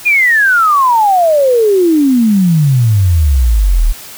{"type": "exponential sweep", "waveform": "sine", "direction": "down", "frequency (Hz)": [2489, 35.72], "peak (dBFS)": -6, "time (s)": [0.05, 3.93], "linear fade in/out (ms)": 20, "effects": ["white hiss -31 dBFS RMS until 4.17 s"]}